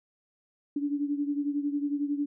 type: beating tone pair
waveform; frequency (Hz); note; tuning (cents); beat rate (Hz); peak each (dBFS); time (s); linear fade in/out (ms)
sine; 286 / 297; D4 / D4; -46 / +20; 11; -28 / -33; 0.76-2.26; 5
effects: none